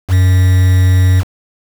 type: tone with quantisation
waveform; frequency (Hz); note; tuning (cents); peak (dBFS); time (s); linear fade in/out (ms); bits
triangle; 92.3; F#2; -4; -4; 0.08-1.24; 50; 4
effects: none